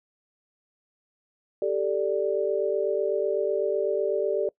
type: chord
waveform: sine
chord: G suspended second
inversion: none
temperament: equal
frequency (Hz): 392 / 440 / 587.3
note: G4 / A4 / D5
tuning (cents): 0 / 0 / 0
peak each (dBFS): -27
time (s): 1.62-4.49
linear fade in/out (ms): 2
effects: noise-tail reverb RT60 0.1 s tail -23 dB re dry